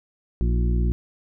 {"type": "harmonic tone with a mistuned harmonic", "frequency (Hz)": 59.4, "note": "A#1", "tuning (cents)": 33, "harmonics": [1, 2, 3, 4, 5, 6], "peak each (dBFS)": [-19, -28, -29, -34, -39, -35], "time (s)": [0.41, 0.92], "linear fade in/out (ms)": 0, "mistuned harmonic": 5, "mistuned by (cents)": 80, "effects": []}